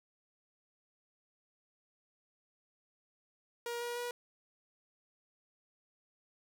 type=tone with pitch steps; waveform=sawtooth; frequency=474.2 / 478.9 / 483.6 Hz; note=A#4 / A#4 / B4; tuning=+30 / +47 / -36 cents; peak=-33 dBFS; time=3.66-4.11 s; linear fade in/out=2 ms; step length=150 ms; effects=none